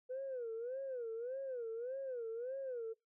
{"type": "tone with vibrato", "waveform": "sine", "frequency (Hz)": 493.9, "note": "B4", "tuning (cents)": 0, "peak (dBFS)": -38, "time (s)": [0.09, 2.94], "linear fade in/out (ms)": 20, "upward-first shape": "sine", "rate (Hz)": 1.7, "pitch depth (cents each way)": 170, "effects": ["noise-tail reverb RT60 0.2 s tail -22 dB re dry", "tanh soft clip ceiling -36 dBFS"]}